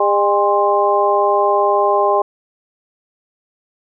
harmonic tone with a mistuned harmonic, 202.2 Hz, G#3, 46 cents flat, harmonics 2 / 3 / 4 / 5, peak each -17 / -17 / -17 / -17 dBFS, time 0-2.22 s, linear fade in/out 5 ms, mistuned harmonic 5, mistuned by +64 cents, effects none

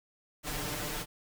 pink noise with comb filter, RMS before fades -36 dBFS, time 0.43-1.06 s, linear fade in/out 50 ms, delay 6.7 ms, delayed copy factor +0.95, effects none

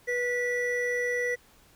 triangle tone pair together, 488.8 / 1958 Hz, B4 / B6, -18 / -15 cents, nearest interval 2 octaves, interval 2403 cents, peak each -27 dBFS, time 0.07-1.36 s, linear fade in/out 20 ms, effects pink hiss -59 dBFS RMS until 1.75 s

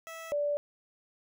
15% pulse / sine tone pair in turn, 654 / 582.6 Hz, E5 / D5, -14 / -14 cents, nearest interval major second, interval 200 cents, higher first, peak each -35 / -27 dBFS, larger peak second, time 0.07-0.32 / 0.32-0.57 s, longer neither, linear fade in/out 0 ms, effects none

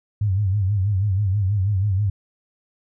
sine tone with vibrato, 99 Hz, G2, 18 cents sharp, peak -17 dBFS, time 0.21-2.1 s, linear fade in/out 5 ms, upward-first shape sine, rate 6.2 Hz, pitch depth 120 cents each way, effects none

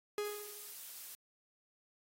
45% pulse tone with exponential decay, 415.3 Hz, G#4, in tune, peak -33 dBFS, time 0.18-0.74 s, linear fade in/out 1 ms, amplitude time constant 120 ms
blue noise, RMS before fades -48 dBFS, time 0.25-1.15 s, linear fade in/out 0 ms
effects AAC 48 kbps

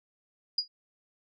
sine tone with exponential decay, 4884 Hz, D#8, 33 cents flat, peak -21 dBFS, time 0.58-0.68 s, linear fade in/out 5 ms, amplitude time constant 20 ms, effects none

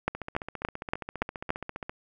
two click trains, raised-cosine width 0.5 ms, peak -20 / -10 dBFS, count 27 / 6, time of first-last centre 0.15-1.895 / 0.08-1.505 s, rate 14.9 / 3.51 Hz, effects none

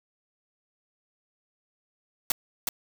white noise with echo, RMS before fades -24 dBFS, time 2.3-2.32 s, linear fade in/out 2 ms, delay 370 ms, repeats 1, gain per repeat -4 dB, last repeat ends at 2.69 s, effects none

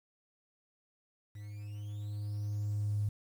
triangle tone with level ramp, 103.83 Hz, G#2, in tune, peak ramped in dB -41 to -25 dBFS, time 1.35-3.09 s, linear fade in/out 5 ms, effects tanh soft clip ceiling -27 dBFS + 10-bit

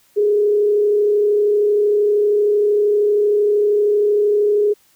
sine tone with frequency modulation, 415.3 Hz, G#4, in tune, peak -12 dBFS, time 0.16-4.74 s, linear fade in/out 20 ms, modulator 32.9 Hz, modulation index 0.32, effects white hiss -56 dBFS RMS until 4.95 s

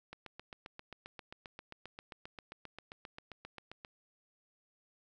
click train, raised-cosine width 0.3 ms, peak -30 dBFS, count 29, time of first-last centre 0.13-3.848 s, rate 7.53 Hz, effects none

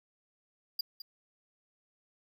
square tone with echo, 4835 Hz, D8, 50 cents sharp, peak -30 dBFS, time 0.79-0.81 s, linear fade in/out 5 ms, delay 210 ms, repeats 1, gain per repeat -12 dB, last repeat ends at 1.02 s, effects 11-bit

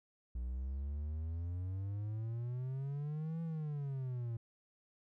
triangle exponential two-way sweep, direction up then down, 59.3 to 166.7 to 113.8 Hz, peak -35 dBFS, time 0.35-4.37 s, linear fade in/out 5 ms, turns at 3.42 s, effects none

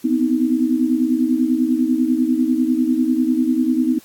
sine tone cluster, 247.3 / 257.4 / 315.6 Hz, B3 / C4 / D#4, +3 / -28 / +25 cents, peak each -19 dBFS, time 0.04-3.99 s, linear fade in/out 10 ms, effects white hiss -48 dBFS RMS until 4.04 s + AAC 64 kbps

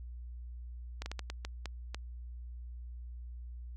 slowing click train, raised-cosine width 0.2 ms, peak -22 dBFS, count 8, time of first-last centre 1.02-1.946 s, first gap 40 ms, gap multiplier 1.39, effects added 60 Hz sine -42 dBFS peak until 3.76 s

